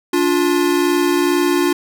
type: tone pair together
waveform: square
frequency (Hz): 290.3 / 352.5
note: D4 / F4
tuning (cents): -20 / +16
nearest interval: minor third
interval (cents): 336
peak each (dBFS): -18 / -16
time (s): 0.13-1.73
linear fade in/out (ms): 5
effects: none